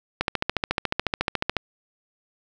click train, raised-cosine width 0.3 ms, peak -6 dBFS, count 20, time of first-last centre 0.21-1.567 s, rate 14 Hz, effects none

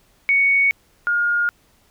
sine tone pair in turn, 2227 / 1422.2 Hz, C#7 / F6, +7 / +31 cents, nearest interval minor sixth, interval 776 cents, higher first, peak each -13 / -16 dBFS, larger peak first, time 0.29-0.71 / 1.07-1.49 s, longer neither, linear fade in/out 0 ms, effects pink hiss -58 dBFS RMS until 1.9 s

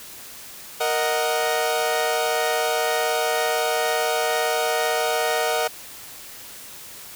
sawtooth chord, D# minor, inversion second, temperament equal, 466.2 / 622.3 / 740 Hz, A#4 / D#5 / F#5, 0 / 0 / 0 cents, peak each -21 dBFS, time 0.8-5.68 s, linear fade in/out 10 ms, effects white hiss -40 dBFS RMS until 7.15 s

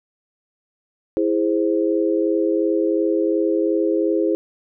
sine chord, E augmented, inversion none, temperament equal with one note detuned, 329.6 / 412.4 / 523.3 Hz, E4 / G#4 / B#4, 0 / -12 / 0 cents, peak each -19 / -21 / -23 dBFS, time 1.17-4.35 s, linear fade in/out 0 ms, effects none

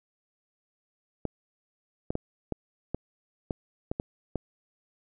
clicks, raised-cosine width 2 ms, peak -16 dBFS, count 9, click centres 1.253 / 2.105 / 2.154 / 2.523 / 2.946 / 3.508 / 3.915 / 3.999 / 4.357 s, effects none

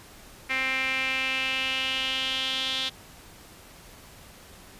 sawtooth tone with band-pass filter sweep, 262.9 Hz, C4, 8 cents sharp, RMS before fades -28 dBFS, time 0.49-2.9 s, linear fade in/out 20 ms, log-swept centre 2200 to 3500 Hz, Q 4.9, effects pink hiss -49 dBFS RMS until 4.79 s + resampled to 32000 Hz

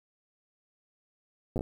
slowing click train, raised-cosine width 2 ms, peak -19 dBFS, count 5, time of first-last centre 1.56-1.609 s, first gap 8 ms, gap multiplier 1.29, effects 9-bit

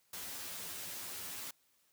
white noise with comb filter, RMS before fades -44 dBFS, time 0.13-1.51 s, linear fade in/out 5 ms, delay 11 ms, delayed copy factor +0.9, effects white hiss -73 dBFS RMS until 1.92 s + high-pass 60 Hz 12 dB/octave

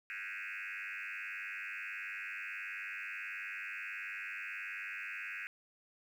sine tone with frequency modulation, 2055 Hz, C7, 32 cents flat, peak -39 dBFS, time 0.1-5.47 s, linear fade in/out 0 ms, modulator 98.5 Hz, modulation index 6, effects tanh soft clip ceiling -35 dBFS + 11-bit

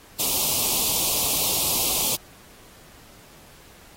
white band-stop noise, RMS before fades -23 dBFS, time 0.19-2.16 s, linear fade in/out 10 ms, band 1100 to 2500 Hz, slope 48 dB/octave, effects pink hiss -50 dBFS RMS until 3.96 s + AAC 48 kbps

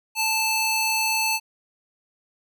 square tone with high-pass filter, 878 Hz, A5, 4 cents flat, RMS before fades -23 dBFS, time 0.15-1.4 s, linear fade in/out 50 ms, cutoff 1800 Hz, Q 0.76, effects none

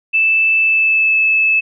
sine tone with pitch glide, 2637 to 2611 Hz, E7 to E7, 0 to -17 cents, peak -10 dBFS, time 0.13-1.61 s, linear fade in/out 20 ms, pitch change -17 cents, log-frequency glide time 0.6-1.18 s, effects none

